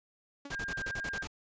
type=tone with exponential decay; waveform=sawtooth; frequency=282.8 Hz; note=C#4; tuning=35 cents sharp; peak=-35 dBFS; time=0.45-0.58 s; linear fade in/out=5 ms; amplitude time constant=27 ms
type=noise bursts; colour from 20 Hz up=pink; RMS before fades=-40 dBFS; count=9; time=0.5-1.273 s; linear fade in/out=5 ms; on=53 ms; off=37 ms
type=tone with vibrato; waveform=sine; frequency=1600 Hz; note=G6; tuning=35 cents sharp; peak=-35 dBFS; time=0.51-1.24 s; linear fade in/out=20 ms; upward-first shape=square; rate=2.4 Hz; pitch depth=8 cents each way
effects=resampled to 16000 Hz